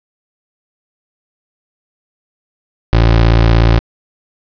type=tone; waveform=25% pulse; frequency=56.7 Hz; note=A#1; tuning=47 cents flat; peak=-3 dBFS; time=2.93-3.79 s; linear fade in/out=0 ms; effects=resampled to 11025 Hz + 7-bit